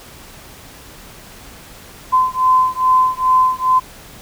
sine beating tone pair, 1025 / 1027.4 Hz, C6 / C6, -36 / -32 cents, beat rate 2.4 Hz, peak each -14 dBFS, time 2.12-3.8 s, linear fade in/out 20 ms, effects pink hiss -39 dBFS RMS until 4.21 s

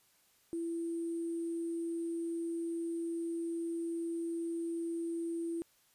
sine tone with sample-and-hold, 334.7 Hz, E4, 26 cents sharp, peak -34 dBFS, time 0.53-5.62 s, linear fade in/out 0 ms, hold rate 8820 Hz, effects white hiss -69 dBFS RMS until 5.94 s + resampled to 32000 Hz

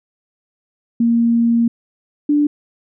sine tone pair in turn, 233.1 / 293.7 Hz, A#3 / D4, 0 / 0 cents, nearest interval major third, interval 400 cents, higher second, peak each -11 dBFS, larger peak neither, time 1-1.68 / 2.29-2.47 s, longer first, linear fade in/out 5 ms, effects none

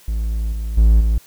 triangle tone with level steps, 55 Hz, A1, in tune, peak -16 / -19 / -6 / -11 dBFS, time 0.08-1.18 s, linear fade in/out 0 ms, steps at 0.52 / 0.77 / 1 s, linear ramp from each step 10 ms, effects white hiss -48 dBFS RMS until 1.26 s

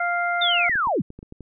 harmonic tone, 698.5 Hz, F5, in tune, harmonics 1 / 2 / 3, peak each -24 / -24 / -29 dBFS, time 0-0.69 s, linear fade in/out 5 ms
sine linear sweep, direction down, 3697 to 107.2 Hz, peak -19 dBFS, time 0.41-1.02 s, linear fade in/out 10 ms
clicks, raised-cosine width 3 ms, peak -26 dBFS, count 8, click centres 0.696 / 0.756 / 0.872 / 1.104 / 1.19 / 1.229 / 1.324 / 1.407 s
effects none

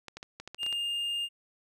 clicks, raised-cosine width 0.2 ms, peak -24 dBFS, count 9, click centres 0.083 / 0.17 / 0.229 / 0.4 / 0.476 / 0.546 / 0.632 / 0.664 / 0.727 s
triangle tone, 2817 Hz, F7, 14 cents sharp, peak -28 dBFS, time 0.58-1.29 s, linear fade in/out 50 ms
effects none

